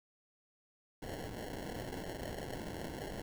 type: noise with sample-and-hold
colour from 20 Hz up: blue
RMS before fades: -43 dBFS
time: 1.02-3.22 s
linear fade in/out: 5 ms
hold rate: 1225 Hz
effects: none